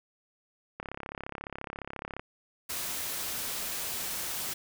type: click train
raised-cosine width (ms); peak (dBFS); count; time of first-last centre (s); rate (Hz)
0.5; -22; 49; 0.8-2.195; 34.4
type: noise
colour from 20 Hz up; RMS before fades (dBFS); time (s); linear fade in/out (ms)
white; -35; 2.69-4.54; 10
effects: none